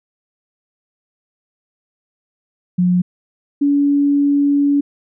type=tone pair in turn; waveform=sine; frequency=179.4 / 284.8 Hz; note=F3 / C#4; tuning=+47 / +47 cents; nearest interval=minor sixth; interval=800 cents; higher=second; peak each=-11 dBFS; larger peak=neither; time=2.78-3.02 / 3.61-4.81 s; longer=second; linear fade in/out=10 ms; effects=none